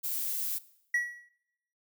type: noise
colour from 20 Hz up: violet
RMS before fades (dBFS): -33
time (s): 0.03-0.59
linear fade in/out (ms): 20
type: tone with exponential decay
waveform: triangle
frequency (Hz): 1930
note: B6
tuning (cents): -40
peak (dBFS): -21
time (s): 0.94-1.29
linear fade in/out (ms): 5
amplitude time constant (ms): 74
effects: noise-tail reverb RT60 0.8 s tail -19 dB re dry